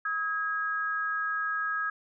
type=tone pair together; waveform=sine; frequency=1274.1 / 1642 Hz; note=D#6 / G#6; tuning=+41 / -20 cents; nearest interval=major third; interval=439 cents; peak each=-31 / -30 dBFS; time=0.05-1.9 s; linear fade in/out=5 ms; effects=none